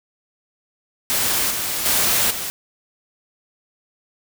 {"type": "noise with level steps", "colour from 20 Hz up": "white", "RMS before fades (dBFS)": [-20, -24, -18, -27], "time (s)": [1.1, 2.5], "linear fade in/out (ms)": 0, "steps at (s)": [1.5, 1.85, 2.3], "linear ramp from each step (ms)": 10, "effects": []}